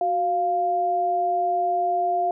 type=tone pair together; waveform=sine; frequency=370.3 / 699 Hz; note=F#4 / F5; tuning=+1 / +1 cents; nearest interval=major seventh; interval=1100 cents; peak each=-29 / -20 dBFS; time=0.01-2.31 s; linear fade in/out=2 ms; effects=none